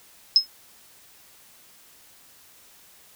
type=tone with exponential decay; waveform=sine; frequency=5160 Hz; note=E8; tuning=38 cents flat; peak=-8 dBFS; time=0.36-0.47 s; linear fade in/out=1 ms; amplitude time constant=22 ms; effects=white hiss -53 dBFS RMS until 3.15 s